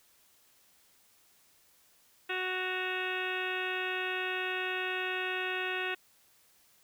harmonic tone with a mistuned harmonic, 370 Hz, F#4, in tune, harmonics 1 / 2 / 3 / 4 / 5 / 6 / 7 / 8 / 9 / 10, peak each -38 / -42 / -44 / -38 / -38 / -46 / -38 / -44 / -47 / -50 dBFS, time 2.29-5.95 s, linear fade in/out 10 ms, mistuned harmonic 8, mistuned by -69 cents, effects white hiss -65 dBFS RMS until 6.83 s

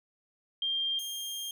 sine / sawtooth tone pair in turn, 3191 / 3209 Hz, G7 / G7, +30 / +40 cents, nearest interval unison, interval 10 cents, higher second, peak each -28 / -32 dBFS, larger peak first, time 0.62-0.99 / 0.99-1.51 s, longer second, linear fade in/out 2 ms, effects none

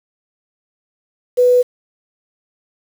sine tone with quantisation, 495.1 Hz, B4, 4 cents sharp, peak -8 dBFS, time 1.37-1.63 s, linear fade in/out 20 ms, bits 6, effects none

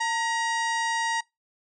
harmonic tone with a mistuned harmonic, 950 Hz, A#5, 33 cents sharp, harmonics 1 / 2 / 3 / 4 / 5 / 6 / 7 / 8 / 9, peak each -26 / -29 / -39 / -39 / -41 / -40 / -43 / -46 / -44 dBFS, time 0-1.21 s, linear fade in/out 10 ms, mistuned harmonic 1, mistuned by -73 cents, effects noise-tail reverb RT60 0.2 s tail -24 dB re dry

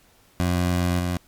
20% pulse tone with level steps, 88.8 Hz, F2, 29 cents sharp, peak -15 / -18 dBFS, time 0.4-1.17 s, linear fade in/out 0 ms, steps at 0.99 s, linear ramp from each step 10 ms, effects pink hiss -57 dBFS RMS until 1.27 s + MP3 96 kbps

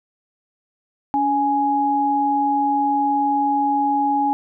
sine tone pair together, 284 / 833 Hz, C#4 / G#5, +42 / +5 cents, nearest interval octave + perfect fifth, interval 1863 cents, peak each -22 / -17 dBFS, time 1.14-4.33 s, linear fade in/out 0 ms, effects none

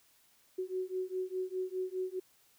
sine beating tone pair, 369.2 / 374.1 Hz, F#4 / F#4, -4 / +19 cents, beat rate 4.9 Hz, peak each -37 / -37 dBFS, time 0.58-2.2 s, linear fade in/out 10 ms, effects white hiss -67 dBFS RMS until 2.58 s

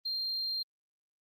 sine tone, 4186 Hz, C8, in tune, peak -30 dBFS, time 0.05-0.63 s, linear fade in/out 10 ms, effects tanh soft clip ceiling -29 dBFS + Opus 24 kbps

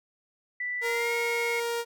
sine tone with pitch glide, 1975.5 to 2179 Hz, B6 to C#7, 0 to -30 cents, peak -29 dBFS, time 0.6-1.6 s, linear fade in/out 5 ms, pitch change +170 cents, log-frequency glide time 0.8-1.13 s
sawtooth tone, 469 Hz, A#4, 11 cents sharp, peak -24 dBFS, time 0.81-1.85 s, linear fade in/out 50 ms
effects none

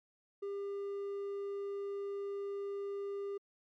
sine tone with hard clipping, 400 Hz, G4, 35 cents sharp, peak -38 dBFS, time 0.42-3.38 s, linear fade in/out 10 ms, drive 3 dB, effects MP3 96 kbps

